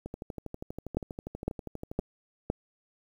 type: two click trains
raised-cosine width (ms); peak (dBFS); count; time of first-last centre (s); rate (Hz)
2; -14 / -24; 4 / 25; 0.97-2.501 / 0.06-1.995; 1.96 / 12.4
effects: 9-bit